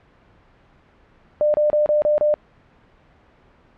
sine tone bursts, 599 Hz, D5, 34 cents sharp, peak -14 dBFS, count 6, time 1.41-2.34 s, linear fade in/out 0 ms, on 130 ms, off 30 ms, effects pink hiss -54 dBFS RMS until 3.77 s + low-pass 2000 Hz 12 dB/octave

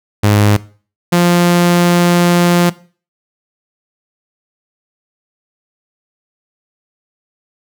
sawtooth tone pair in turn, 103.83 / 174.62 Hz, G#2 / F3, 0 / 0 cents, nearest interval major sixth, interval 900 cents, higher second, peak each -4 dBFS, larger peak neither, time 0.23-0.57 / 1.12-2.7 s, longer second, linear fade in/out 10 ms, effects noise-tail reverb RT60 0.4 s tail -19 dB re dry

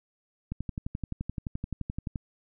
click train, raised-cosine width 5 ms, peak -20 dBFS, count 20, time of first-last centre 0.52-2.158 s, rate 11.6 Hz, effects none

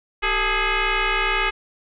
sine tone with frequency modulation, 449.9 Hz, A4, 39 cents sharp, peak -18 dBFS, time 0.22-1.51 s, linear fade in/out 20 ms, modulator 419 Hz, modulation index 6, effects none

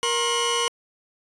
sawtooth tone cluster, 470.4 / 1070 / 2949 Hz, A#4 / C6 / F#7, +16 / +38 / -6 cents, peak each -22 dBFS, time 0.03-0.68 s, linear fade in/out 0 ms, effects resampled to 24000 Hz

